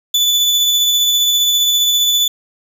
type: tone with tremolo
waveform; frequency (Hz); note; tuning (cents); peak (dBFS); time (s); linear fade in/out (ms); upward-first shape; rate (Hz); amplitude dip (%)
35% pulse; 3481; A7; -19; -8; 0.14-2.28; 5; sine; 15; 25
effects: none